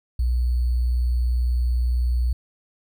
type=tone with sample-and-hold; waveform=sine; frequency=61 Hz; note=B1; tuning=21 cents flat; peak=-18 dBFS; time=0.19-2.33 s; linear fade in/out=5 ms; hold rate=4410 Hz; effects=none